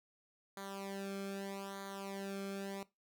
sawtooth tone with flanger, 196.5 Hz, G3, 4 cents sharp, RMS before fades -44 dBFS, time 0.57-2.83 s, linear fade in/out 2 ms, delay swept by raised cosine 0.37 to 1.07 ms, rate 0.8 Hz, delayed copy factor -0.85, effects noise-tail reverb RT60 0.2 s tail -19 dB re dry

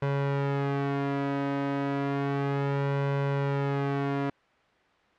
sawtooth tone with flanger, 139.8 Hz, C#3, 15 cents sharp, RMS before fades -28 dBFS, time 0.02-4.3 s, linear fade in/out 5 ms, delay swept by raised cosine 2 to 3.2 ms, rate 0.32 Hz, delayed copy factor +0.7, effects white hiss -62 dBFS RMS until 5.18 s + low-pass 2000 Hz 12 dB/octave

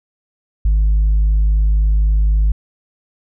sine tone, 51.9 Hz, G#1, in tune, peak -8 dBFS, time 0.65-2.52 s, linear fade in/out 5 ms, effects tanh soft clip ceiling -9 dBFS

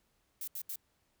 violet noise bursts, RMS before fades -40 dBFS, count 3, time 0.41-0.758 s, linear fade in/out 2 ms, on 66 ms, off 75 ms, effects pink hiss -75 dBFS RMS until 1.2 s

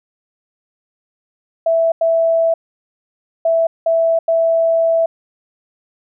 sine tone bursts at uneven times, 659.3 Hz, E5, in tune, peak -11 dBFS, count 5, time 1.66-1.92 / 2.01-2.54 / 3.45-3.67 / 3.86-4.19 / 4.28-5.06 s, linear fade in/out 5 ms, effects none

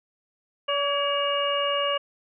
harmonic tone with a mistuned harmonic, 570 Hz, C#5, 48 cents sharp, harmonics 1 / 2 / 3 / 4 / 5, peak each -26 / -28 / -36 / -37 / -27 dBFS, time 0.68-1.98 s, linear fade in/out 10 ms, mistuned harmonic 3, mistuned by -51 cents, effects none

